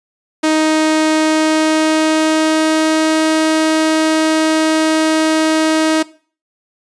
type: tone with pitch glide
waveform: sawtooth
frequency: 312.9 to 315.8 Hz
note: D#4 to D#4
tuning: +10 to +26 cents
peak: -7 dBFS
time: 0.43-6.03 s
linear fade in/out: 10 ms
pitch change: +16 cents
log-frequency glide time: 1.11-3.22 s
effects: noise-tail reverb RT60 0.4 s tail -18 dB re dry + resampled to 22050 Hz

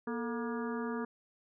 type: harmonic tone with a mistuned harmonic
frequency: 237.9 Hz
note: A#3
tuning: 35 cents sharp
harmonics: 1 / 2 / 3 / 4 / 5 / 6 / 7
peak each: -36 / -39 / -50 / -45 / -45 / -48 / -48 dBFS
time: 0.07-1.05 s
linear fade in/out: 5 ms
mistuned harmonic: 2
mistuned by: -110 cents
effects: none

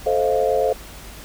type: chord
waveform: sine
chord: F dominant seventh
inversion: first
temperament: just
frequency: 436.5 / 523.8 / 628.6 / 698.5 Hz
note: A4 / C5 / Eb5 / F5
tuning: -14 / +2 / +18 / 0 cents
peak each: -21 / -20 / -24 / -23 dBFS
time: 0.06-0.73 s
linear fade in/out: 5 ms
effects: added 50 Hz sine -40 dBFS peak until 1.24 s + pink hiss -40 dBFS RMS until 1.24 s

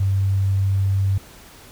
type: tone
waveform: sine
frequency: 97.3 Hz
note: G2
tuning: 12 cents flat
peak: -16 dBFS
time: 0-1.18 s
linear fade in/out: 5 ms
effects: pink hiss -45 dBFS RMS until 1.71 s

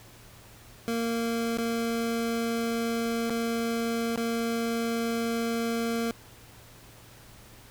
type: tone with dropouts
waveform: 25% pulse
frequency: 230.9 Hz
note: A#3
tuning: 16 cents flat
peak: -23 dBFS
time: 0.88-6.11 s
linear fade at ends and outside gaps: 0 ms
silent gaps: 1.573-1.584 / 3.297-3.305 / 4.159-4.176 s
effects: added 114 Hz sine -55 dBFS peak until 7.7 s + pink hiss -52 dBFS RMS until 7.7 s

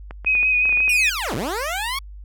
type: clicks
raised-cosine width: 0.5 ms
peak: -20 dBFS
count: 10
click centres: 0.109 / 0.247 / 0.352 / 0.43 / 0.655 / 0.693 / 0.726 / 0.773 / 0.804 / 0.879 s
type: tone with vibrato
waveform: sine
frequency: 2500 Hz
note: D#7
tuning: 8 cents sharp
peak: -15 dBFS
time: 0.26-1.1 s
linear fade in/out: 10 ms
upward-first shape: sine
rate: 5.6 Hz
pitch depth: 29 cents each way
type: linear two-way sweep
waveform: 15% pulse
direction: down then up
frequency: 2900 to 98.8 to 1129 Hz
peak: -17 dBFS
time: 0.89-1.99 s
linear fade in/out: 5 ms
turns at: 1.35 s
effects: added 50 Hz sine -35 dBFS peak until 2.24 s

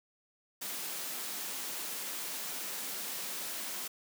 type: high-pass noise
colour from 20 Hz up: white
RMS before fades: -39 dBFS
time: 0.61-3.88 s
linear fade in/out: 10 ms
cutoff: 160 Hz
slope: 48 dB/octave
effects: none

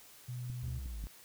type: tone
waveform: sine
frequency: 123.47 Hz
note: B2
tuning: in tune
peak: -38 dBFS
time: 0.28-0.79 s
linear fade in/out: 10 ms
type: click train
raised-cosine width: 5 ms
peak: -35 dBFS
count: 4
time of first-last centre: 0.5-1.04 s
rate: 5.56 Hz
type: linear sweep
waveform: triangle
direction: down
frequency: 77.78 to 48.25 Hz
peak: -37 dBFS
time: 0.63-1.07 s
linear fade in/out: 0 ms
effects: white hiss -57 dBFS RMS until 1.24 s

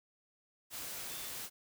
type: tone in noise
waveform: sine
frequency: 3520 Hz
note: A7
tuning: in tune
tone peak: -53 dBFS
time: 1.06-1.31 s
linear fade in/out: 50 ms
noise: white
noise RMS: -43 dBFS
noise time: 0.7-1.5 s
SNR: -13 dB
effects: none

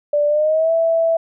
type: tone with pitch glide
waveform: sine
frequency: 587.3 to 659.2 Hz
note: D5 to E5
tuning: 0 to 0 cents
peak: -13 dBFS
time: 0.13-1.17 s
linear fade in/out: 5 ms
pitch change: +200 cents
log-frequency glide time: 0.27-0.72 s
effects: none

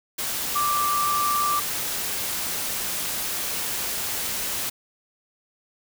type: tone in noise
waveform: sine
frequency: 1174.7 Hz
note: D6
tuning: in tune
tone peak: -21 dBFS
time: 0.55-1.6 s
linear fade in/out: 10 ms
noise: white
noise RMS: -28 dBFS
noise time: 0.18-4.7 s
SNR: +4 dB
effects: none

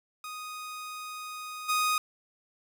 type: tone with level steps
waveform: sawtooth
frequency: 1244.5 Hz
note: D#6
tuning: in tune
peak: -34 / -21 dBFS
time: 0.24-1.98 s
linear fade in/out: 2 ms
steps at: 1.68 s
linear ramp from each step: 20 ms
effects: none

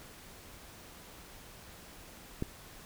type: click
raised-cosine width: 3 ms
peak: -19 dBFS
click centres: 2.424 s
effects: pink hiss -52 dBFS RMS until 2.85 s

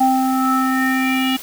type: tone with low-pass filter sweep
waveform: square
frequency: 261.6 Hz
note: C4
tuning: in tune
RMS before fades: -17 dBFS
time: 0-1.37 s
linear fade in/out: 10 ms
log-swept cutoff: 780 to 3100 Hz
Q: 5.6
effects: white hiss -34 dBFS RMS until 1.42 s

